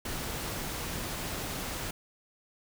pink noise, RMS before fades -36 dBFS, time 0.05-1.91 s, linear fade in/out 5 ms, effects none

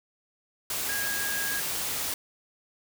sine tone in noise, 1639 Hz, G#6, 23 cents flat, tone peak -31 dBFS, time 0.89-1.6 s, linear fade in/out 2 ms, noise white, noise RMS -31 dBFS, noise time 0.7-2.14 s, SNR -3 dB, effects none

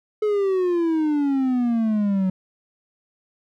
triangle exponential sweep, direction down, 430 to 185 Hz, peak -16 dBFS, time 0.22-2.3 s, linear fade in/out 5 ms, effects none

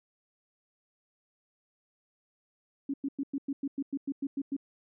sine tone bursts, 277.2 Hz, C#4, in tune, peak -29 dBFS, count 12, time 2.89-4.566 s, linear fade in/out 5 ms, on 48 ms, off 100 ms, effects none

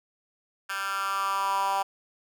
10% pulse tone with high-pass filter sweep, 196 Hz, G3, in tune, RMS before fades -28 dBFS, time 0.69-1.83 s, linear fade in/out 10 ms, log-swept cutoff 1600 to 840 Hz, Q 4.8, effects none

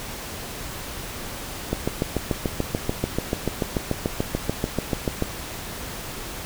click train, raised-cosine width 2 ms, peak -8 dBFS, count 25, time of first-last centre 1.73-5.223 s, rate 6.87 Hz, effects pink hiss -34 dBFS RMS until 6.45 s

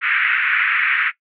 pink band-pass noise, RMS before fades -18 dBFS, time 0.01-1.12 s, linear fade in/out 50 ms, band 1400 to 2500 Hz, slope 48 dB/octave, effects noise-tail reverb RT60 0.1 s tail -17 dB re dry

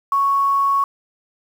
sine tone with quantisation, 1108.7 Hz, C#6, in tune, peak -14 dBFS, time 0.12-0.84 s, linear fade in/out 2 ms, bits 7, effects none

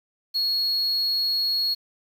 triangle tone, 4323 Hz, C#8, 44 cents flat, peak -20 dBFS, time 0.34-1.75 s, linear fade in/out 20 ms, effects 8-bit

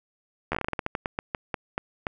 slowing click train, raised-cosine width 0.5 ms, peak -12 dBFS, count 18, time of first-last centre 0.52-2.068 s, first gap 12 ms, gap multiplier 1.22, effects none

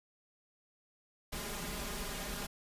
pink noise with comb filter, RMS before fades -40 dBFS, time 1.32-2.47 s, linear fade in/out 10 ms, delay 4.9 ms, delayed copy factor +0.95, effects resampled to 32000 Hz

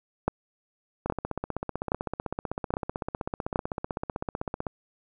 two click trains, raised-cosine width 1 ms, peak -9 / -16 dBFS, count 5 / 58, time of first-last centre 0.28-3.559 / 1.06-4.668 s, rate 1.22 / 15.8 Hz, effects none

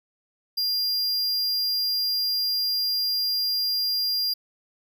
square tone, 4800 Hz, D8, 37 cents sharp, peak -23 dBFS, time 0.57-4.34 s, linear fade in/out 10 ms, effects none

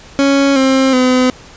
30% pulse tone with pitch steps, 277.2 / 265.4 / 254.2 Hz, C#4 / C4 / C4, 0 / +25 / -50 cents, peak -6 dBFS, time 0.19-1.3 s, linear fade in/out 0 ms, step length 370 ms, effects pink hiss -38 dBFS RMS until 1.56 s + resampled to 16000 Hz

